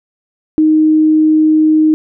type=tone; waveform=sine; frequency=311.1 Hz; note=D#4; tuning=in tune; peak=-6 dBFS; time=0.58-1.94 s; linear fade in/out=0 ms; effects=none